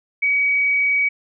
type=tone; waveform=sine; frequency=2266 Hz; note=C#7; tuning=37 cents sharp; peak=-15 dBFS; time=0.22-1.09 s; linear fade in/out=10 ms; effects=none